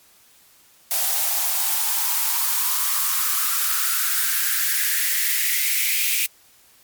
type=noise with high-pass filter sweep; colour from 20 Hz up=blue; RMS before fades=-21 dBFS; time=0.91-6.26 s; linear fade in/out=0 ms; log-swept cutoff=680 to 2400 Hz; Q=5.1; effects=white hiss -54 dBFS RMS until 6.83 s + MP3 96 kbps